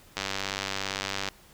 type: click train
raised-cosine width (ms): 0.2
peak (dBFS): -12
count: 110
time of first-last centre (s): 0.17-1.287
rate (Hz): 97.6
effects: pink hiss -55 dBFS RMS until 1.53 s